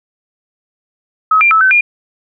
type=tone with pitch steps; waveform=sine; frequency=1278 / 2380 / 1306 / 1529 / 2417 Hz; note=D#6 / D7 / E6 / G6 / D7; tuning=+46 / +22 / -17 / -44 / +49 cents; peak=-6 dBFS; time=1.31-1.81 s; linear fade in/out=5 ms; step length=100 ms; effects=none

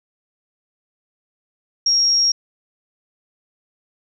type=tone; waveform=sine; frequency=5588 Hz; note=F8; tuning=in tune; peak=-13 dBFS; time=1.86-2.32 s; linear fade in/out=5 ms; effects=none

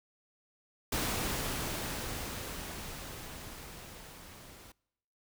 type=noise with level ramp; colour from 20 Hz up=pink; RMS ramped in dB=-32 to -53 dBFS; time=0.92-4.72 s; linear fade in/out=5 ms; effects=noise-tail reverb RT60 0.9 s tail -26 dB re dry

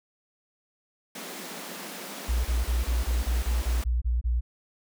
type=high-pass noise; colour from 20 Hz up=pink; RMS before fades=-39 dBFS; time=1.15-3.84 s; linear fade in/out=5 ms; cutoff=170 Hz; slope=96 dB/octave
type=tone bursts; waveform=sine; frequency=59.6 Hz; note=A#1; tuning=39 cents sharp; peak=-22 dBFS; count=11; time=2.28-4.41 s; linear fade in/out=20 ms; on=170 ms; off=26 ms
effects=none

